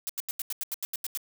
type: noise bursts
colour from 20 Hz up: blue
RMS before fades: -32 dBFS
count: 11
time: 0.07-1.174 s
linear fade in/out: 0 ms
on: 24 ms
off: 84 ms
effects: none